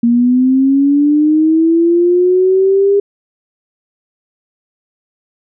sine linear sweep, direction up, 233.1 to 404.5 Hz, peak -7 dBFS, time 0.03-3 s, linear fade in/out 5 ms, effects none

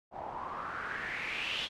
white noise with low-pass filter sweep, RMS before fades -38 dBFS, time 0.11-1.69 s, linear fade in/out 50 ms, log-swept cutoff 730 to 3400 Hz, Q 4.9, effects none

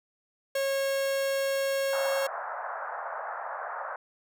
45% pulse tone, 546 Hz, C#5, 26 cents flat, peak -26 dBFS, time 0.55-2.27 s, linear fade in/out 5 ms
pink band-pass noise, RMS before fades -36 dBFS, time 1.93-3.96 s, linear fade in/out 2 ms, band 590 to 1600 Hz, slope 48 dB/octave
effects none

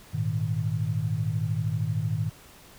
sine chord, Ab suspended second, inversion none, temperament just, 103.83 / 116.8 / 155.74 Hz, Ab2 / Bb2 / Eb3, 0 / +4 / +2 cents, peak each -29 dBFS, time 0.13-2.3 s, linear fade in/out 20 ms, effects pink hiss -51 dBFS RMS until 2.78 s

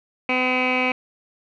15% pulse tone with low-pass filter, 254.2 Hz, C4, 50 cents flat, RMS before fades -21 dBFS, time 0.29-0.92 s, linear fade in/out 2 ms, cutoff 2400 Hz, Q 6.4, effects none

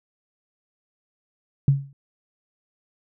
sine tone with exponential decay, 138.59 Hz, C#3, in tune, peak -10 dBFS, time 1.68-1.93 s, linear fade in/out 2 ms, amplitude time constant 53 ms, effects none

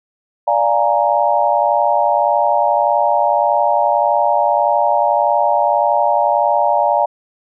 sine chord, Bb dominant seventh, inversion first, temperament equal, 587.3 / 698.5 / 830.6 / 932.3 Hz, D5 / F5 / Ab5 / Bb5, 0 / 0 / 0 / 0 cents, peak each -17 dBFS, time 0.47-7.06 s, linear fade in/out 10 ms, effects none

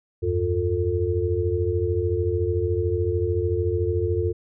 sine tone cluster, 83.5 / 97.1 / 354.9 / 445.5 Hz, E2 / G2 / F4 / A4, +23 / -16 / +28 / +22 cents, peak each -26 dBFS, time 0.22-4.33 s, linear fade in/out 20 ms, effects none

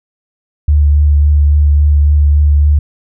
sine tone with vibrato, 73.42 Hz, D2, in tune, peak -5 dBFS, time 0.68-2.79 s, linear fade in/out 5 ms, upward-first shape triangle, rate 3.6 Hz, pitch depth 21 cents each way, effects none

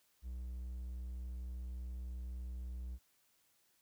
triangle tone, 61.74 Hz, B1, in tune, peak -39 dBFS, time 0.22-2.99 s, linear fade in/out 50 ms, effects white hiss -74 dBFS RMS until 3.81 s

